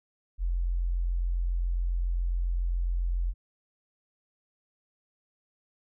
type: tone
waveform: sine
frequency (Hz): 43.65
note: F1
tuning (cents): 0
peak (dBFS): -25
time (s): 0.38-3.34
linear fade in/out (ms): 50
effects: none